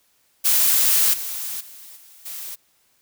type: noise with level steps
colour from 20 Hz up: blue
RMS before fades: -17 / -29 / -42 / -48 / -33 dBFS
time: 0.44-2.56 s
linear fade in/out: 20 ms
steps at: 1.13 / 1.6 / 1.96 / 2.25 s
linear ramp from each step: 10 ms
effects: white hiss -63 dBFS RMS until 3.01 s